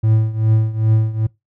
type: tone with tremolo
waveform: triangle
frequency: 110 Hz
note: A2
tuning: in tune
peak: -7 dBFS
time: 0.03-1.27 s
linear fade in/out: 10 ms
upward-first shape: triangle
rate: 2.5 Hz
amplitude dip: 85%
effects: noise-tail reverb RT60 0.2 s tail -23 dB re dry